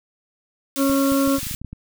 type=high-pass noise; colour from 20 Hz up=white; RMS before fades=-30 dBFS; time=0.76-1.55 s; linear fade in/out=0 ms; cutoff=1800 Hz; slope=12 dB/octave
type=harmonic tone; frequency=274.7 Hz; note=C#4; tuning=16 cents flat; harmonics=1 / 2 / 4 / 5; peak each=-17 / -23 / -29 / -31 dBFS; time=0.76-1.4 s; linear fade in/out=50 ms
type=clicks; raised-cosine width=5 ms; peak=-21 dBFS; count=11; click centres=0.898 / 1.12 / 1.276 / 1.384 / 1.431 / 1.468 / 1.512 / 1.543 / 1.616 / 1.647 / 1.73 s
effects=none